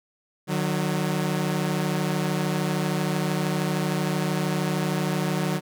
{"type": "tone pair together", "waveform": "sawtooth", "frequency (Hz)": [151.97, 185], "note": ["D#3", "F#3"], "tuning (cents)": [-40, 0], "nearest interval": "minor third", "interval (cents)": 340, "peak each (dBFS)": -22, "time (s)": [0.47, 5.61], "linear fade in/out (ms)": 50, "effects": []}